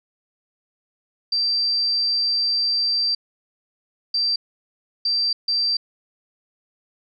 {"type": "tone bursts at uneven times", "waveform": "sine", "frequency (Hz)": 4693, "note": "D8", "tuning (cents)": -2, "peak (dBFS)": -18, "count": 4, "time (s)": [[1.32, 3.15], [4.14, 4.36], [5.05, 5.33], [5.48, 5.77]], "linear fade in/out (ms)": 5, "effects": []}